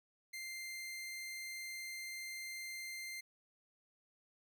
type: tone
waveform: sawtooth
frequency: 2093 Hz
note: C7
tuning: in tune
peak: -40 dBFS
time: 0.33-3.21 s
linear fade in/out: 10 ms
effects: none